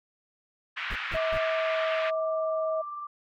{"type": "band-pass noise", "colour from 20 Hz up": "pink", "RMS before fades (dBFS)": -34, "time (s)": [0.76, 2.11], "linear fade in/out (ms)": 20, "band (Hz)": [1300, 2800], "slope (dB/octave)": 24}
{"type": "noise bursts", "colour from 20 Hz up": "brown", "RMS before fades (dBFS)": -35, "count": 3, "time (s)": [0.9, 1.38], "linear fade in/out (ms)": 10, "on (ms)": 60, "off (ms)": 150}
{"type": "tone with pitch glide", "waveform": "sine", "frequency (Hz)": [644, 637.3], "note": ["E5", "D#5"], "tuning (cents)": [-41, 41], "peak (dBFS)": -26, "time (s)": [1.14, 2.82], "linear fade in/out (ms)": 10, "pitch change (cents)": -18, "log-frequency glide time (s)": [1.56, 2.55]}
{"type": "tone with tremolo", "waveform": "sine", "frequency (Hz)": 1178, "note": "D6", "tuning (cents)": 5, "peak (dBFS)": -33, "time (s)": [1.17, 3.07], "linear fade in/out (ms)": 5, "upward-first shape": "sine", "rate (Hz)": 20, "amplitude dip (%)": 30}
{"effects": []}